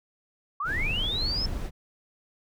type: linear sweep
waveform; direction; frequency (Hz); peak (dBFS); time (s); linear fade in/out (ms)
sine; up; 1082 to 5330; -27; 0.6-1.46; 5
type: noise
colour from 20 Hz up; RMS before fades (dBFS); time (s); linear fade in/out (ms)
brown; -31; 0.64-1.71; 50
effects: none